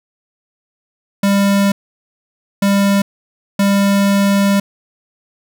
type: tone bursts at uneven times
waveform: square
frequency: 199.1 Hz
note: G3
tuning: 27 cents sharp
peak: -11 dBFS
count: 3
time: 1.23-1.72 / 2.62-3.02 / 3.59-4.6 s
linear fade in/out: 5 ms
effects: none